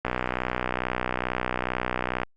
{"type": "click train", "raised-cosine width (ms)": 0.5, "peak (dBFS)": -10, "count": 137, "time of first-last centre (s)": [0.05, 2.233], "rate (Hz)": 62.3, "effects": ["Opus 48 kbps"]}